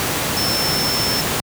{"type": "tone in noise", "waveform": "sine", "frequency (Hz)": 5340, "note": "E8", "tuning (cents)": 22, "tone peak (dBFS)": -20, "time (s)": [0.37, 1.21], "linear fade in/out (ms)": 0, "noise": "pink", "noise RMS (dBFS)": -20, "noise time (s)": [0, 1.4], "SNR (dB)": -3, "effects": ["high-pass 100 Hz 12 dB/octave"]}